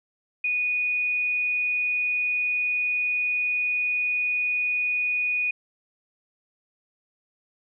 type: tone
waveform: sine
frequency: 2470 Hz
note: D#7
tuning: 13 cents flat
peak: -22 dBFS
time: 0.44-5.51 s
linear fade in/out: 5 ms
effects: none